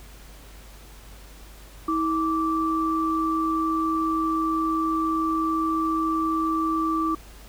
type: tone pair together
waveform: sine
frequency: 321.5 / 1166.4 Hz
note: E4 / D6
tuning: -43 / -12 cents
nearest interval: octave + minor seventh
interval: 2231 cents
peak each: -24 dBFS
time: 1.88-7.15 s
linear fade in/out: 5 ms
effects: added 50 Hz sine -44 dBFS peak until 7.48 s + pink hiss -49 dBFS RMS until 7.48 s